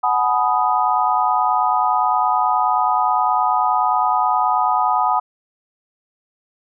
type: chord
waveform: sine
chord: G# minor seventh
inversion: third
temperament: equal with one note detuned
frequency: 740 / 849.5 / 987.8 / 1244.5 Hz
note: F#5 / G#5 / B5 / D#6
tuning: 0 / +39 / 0 / 0 cents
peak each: -20 dBFS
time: 0.03-5.2 s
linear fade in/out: 10 ms
effects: none